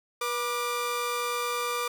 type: tone pair together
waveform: sawtooth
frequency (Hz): 484.6 / 1187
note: B4 / D6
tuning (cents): -33 / +18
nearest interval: octave + major third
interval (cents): 1551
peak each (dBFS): -28 / -26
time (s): 0.21-1.88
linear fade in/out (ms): 5
effects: none